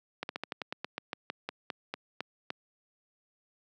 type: slowing click train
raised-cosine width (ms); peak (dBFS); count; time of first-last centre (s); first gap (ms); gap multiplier
0.3; -18; 16; 0.23-2.504; 61; 1.12
effects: high-pass 200 Hz 12 dB/octave